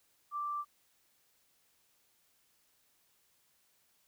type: tone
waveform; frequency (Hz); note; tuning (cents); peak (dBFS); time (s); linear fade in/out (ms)
sine; 1174.7; D6; 0; -34; 0.31-0.65; 50
effects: white hiss -72 dBFS RMS until 4.07 s